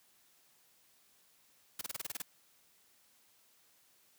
white noise bursts, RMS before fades -39 dBFS, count 9, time 1.79-2.221 s, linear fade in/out 5 ms, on 23 ms, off 28 ms, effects white hiss -68 dBFS RMS until 4.18 s + high-pass 80 Hz 12 dB/octave

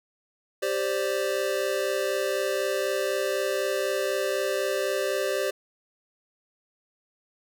square chord, G suspended fourth, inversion none, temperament equal, 392 / 523.3 / 587.3 Hz, G4 / C5 / D5, 0 / 0 / 0 cents, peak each -30 dBFS, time 0.62-5.51 s, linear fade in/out 10 ms, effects none

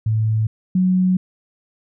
sine tone pair in turn, 109.7 / 184.49 Hz, A2 / F#3, -5 / -5 cents, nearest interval major sixth, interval 900 cents, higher second, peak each -15 / -13 dBFS, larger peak second, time 0.06-0.47 / 0.75-1.17 s, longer second, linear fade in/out 5 ms, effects none

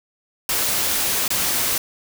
white noise with dropouts, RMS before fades -21 dBFS, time 0.49-1.78 s, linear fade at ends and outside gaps 2 ms, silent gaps 1.279-1.304 s, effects none

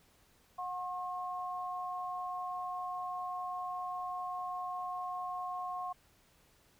sine tone pair together, 728 / 1077 Hz, F#5 / C6, -28 / +50 cents, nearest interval perfect fifth, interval 678 cents, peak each -39 / -39 dBFS, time 0.58-5.93 s, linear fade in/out 10 ms, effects pink hiss -67 dBFS RMS until 6.79 s

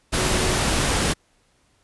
sine tone in noise, 370 Hz, F#4, in tune, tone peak -30 dBFS, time 0.14-0.59 s, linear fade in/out 20 ms, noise pink, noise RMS -21 dBFS, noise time 0.12-1.14 s, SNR -12 dB, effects pink hiss -63 dBFS RMS until 1.83 s + resampled to 24000 Hz

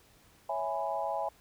sine chord, C# minor seventh, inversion none, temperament equal with one note detuned, 554.4 / 659.3 / 830.6 / 994.6 Hz, C#5 / E5 / G#5 / B5, 0 / 0 / 0 / +12 cents, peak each -38 / -35 / -34 / -39 dBFS, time 0.49-1.29 s, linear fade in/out 5 ms, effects pink hiss -62 dBFS RMS until 1.4 s

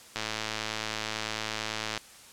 click train, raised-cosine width 0.2 ms, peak -14 dBFS, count 199, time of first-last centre 0.16-1.977 s, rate 109 Hz, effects white hiss -51 dBFS RMS until 2.32 s + low-pass 10000 Hz 12 dB/octave

